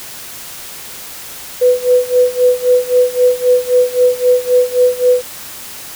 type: tone with tremolo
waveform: sine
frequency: 497.6 Hz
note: B4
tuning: 13 cents sharp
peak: -5 dBFS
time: 1.61-5.22 s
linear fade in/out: 10 ms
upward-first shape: sine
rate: 3.8 Hz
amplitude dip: 90%
effects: white hiss -30 dBFS RMS until 5.95 s